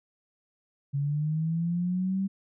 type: linear sweep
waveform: sine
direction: up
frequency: 138.7 to 196 Hz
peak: -25 dBFS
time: 0.93-2.28 s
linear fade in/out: 20 ms
effects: none